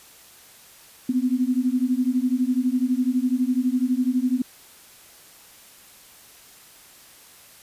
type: beating tone pair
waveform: sine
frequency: 246.9 / 258.9 Hz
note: B3 / C4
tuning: 0 / -18 cents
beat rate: 12 Hz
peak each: -22 dBFS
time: 1.09-4.42 s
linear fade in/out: 5 ms
effects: white hiss -49 dBFS RMS until 7.62 s + resampled to 32000 Hz